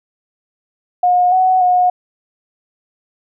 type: tone with pitch steps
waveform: sine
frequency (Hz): 719 / 745 / 724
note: F#5 / F#5 / F#5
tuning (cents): -50 / +12 / -38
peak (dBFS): -9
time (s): 1.03-1.9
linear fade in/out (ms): 5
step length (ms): 290
effects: none